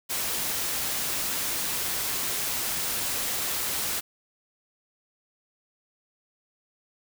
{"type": "noise", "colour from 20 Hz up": "white", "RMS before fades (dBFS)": -29, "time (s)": [0.09, 4.01], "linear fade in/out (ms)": 20, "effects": []}